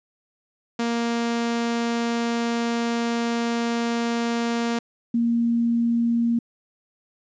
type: tone pair in turn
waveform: sawtooth / sine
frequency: 233.9 / 233.9 Hz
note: A#3 / A#3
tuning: +6 / +6 cents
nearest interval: unison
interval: 0 cents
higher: neither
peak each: -18 dBFS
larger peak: neither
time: 0.79-4.79 / 5.14-6.39 s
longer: first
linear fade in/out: 5 ms
effects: resampled to 16000 Hz + 10-bit